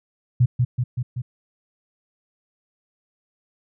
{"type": "tone with echo", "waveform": "sine", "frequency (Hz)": 123.47, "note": "B2", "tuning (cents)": 0, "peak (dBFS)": -12, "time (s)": [0.4, 0.46], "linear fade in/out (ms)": 10, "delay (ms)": 190, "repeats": 4, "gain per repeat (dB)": -3, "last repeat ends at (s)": 1.22, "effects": []}